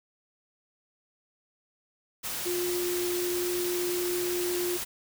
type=tone in noise; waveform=sine; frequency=354.7 Hz; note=F4; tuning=27 cents sharp; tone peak=-28 dBFS; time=2.45-4.78 s; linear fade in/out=20 ms; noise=white; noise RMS=-34 dBFS; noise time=2.23-4.85 s; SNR=+3 dB; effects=none